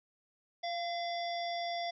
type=harmonic tone with a mistuned harmonic; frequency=691 Hz; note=F5; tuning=19 cents flat; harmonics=1 / 3 / 5 / 7 / 8; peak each=-35 / -44 / -44 / -47 / -48 dBFS; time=0.63-1.91 s; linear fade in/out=10 ms; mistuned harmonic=3; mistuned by=-27 cents; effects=none